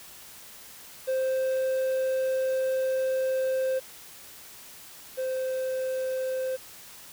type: tone pair in turn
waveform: triangle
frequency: 523.3 / 519.7 Hz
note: C5 / C5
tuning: 0 / -12 cents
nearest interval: unison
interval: 12 cents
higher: first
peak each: -22 / -25 dBFS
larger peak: first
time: 1.07-3.8 / 5.17-6.57 s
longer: first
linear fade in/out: 20 ms
effects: white hiss -47 dBFS RMS until 7.12 s